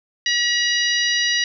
harmonic tone, 961 Hz, B5, 48 cents flat, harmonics 2 / 3 / 4 / 5 / 6, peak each -21 / -23 / -24 / -25 / -26 dBFS, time 0.26-1.44 s, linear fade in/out 2 ms, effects none

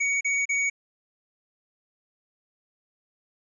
square tone bursts, 2243 Hz, C#7, 20 cents sharp, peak -23 dBFS, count 3, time 0-0.7 s, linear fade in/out 10 ms, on 210 ms, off 35 ms, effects resampled to 22050 Hz

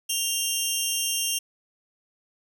15% pulse tone pair together, 2794 / 3167 Hz, F7 / G7, 0 / +17 cents, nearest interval major second, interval 217 cents, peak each -20 dBFS, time 0.09-1.39 s, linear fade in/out 10 ms, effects none

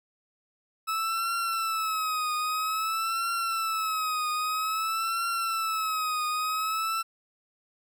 40% pulse tone with vibrato, 1300 Hz, E6, 24 cents flat, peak -26 dBFS, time 0.87-7.03 s, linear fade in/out 20 ms, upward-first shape triangle, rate 0.51 Hz, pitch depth 93 cents each way, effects none

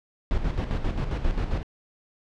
brown noise with tremolo, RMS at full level -24 dBFS, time 0.31-1.63 s, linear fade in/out 0 ms, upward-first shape square, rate 7.5 Hz, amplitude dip 55%, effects low-pass 4000 Hz 12 dB/octave

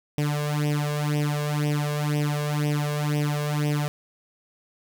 sawtooth tone with flanger, 148.1 Hz, D3, 15 cents sharp, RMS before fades -25 dBFS, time 0.18-3.88 s, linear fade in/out 0 ms, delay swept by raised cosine 0.35 to 1.85 ms, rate 2 Hz, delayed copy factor +0.85, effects none

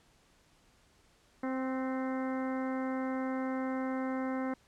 harmonic tone with a mistuned harmonic, 261.6 Hz, C4, in tune, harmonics 1 / 2 / 3 / 4 / 5 / 6 / 7 / 8, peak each -33 / -39 / -43 / -45 / -47 / -49 / -50 / -51 dBFS, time 1.43-4.54 s, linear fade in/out 5 ms, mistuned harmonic 6, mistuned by -33 cents, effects pink hiss -66 dBFS RMS until 4.67 s + low-pass 9000 Hz 12 dB/octave

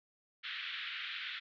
white band-pass noise, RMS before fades -42 dBFS, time 0.43-1.4 s, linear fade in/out 20 ms, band 1400 to 3700 Hz, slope 48 dB/octave, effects none

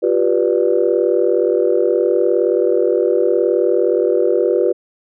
sine chord, G dominant seventh, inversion third, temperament just, 352.8 / 392 / 490 / 588 Hz, F4 / G4 / B4 / D5, +18 / 0 / -14 / +2 cents, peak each -17 / -17 / -16 / -21 dBFS, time 0.02-4.73 s, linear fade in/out 20 ms, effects tanh soft clip ceiling -2 dBFS

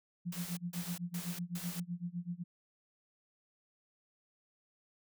sine tone with tremolo, 174.61 Hz, F3, in tune, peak -34 dBFS, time 0.25-2.44 s, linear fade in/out 20 ms, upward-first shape sine, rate 7.9 Hz, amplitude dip 95%
white noise bursts, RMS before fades -45 dBFS, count 4, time 0.32-1.8 s, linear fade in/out 5 ms, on 250 ms, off 160 ms
effects none

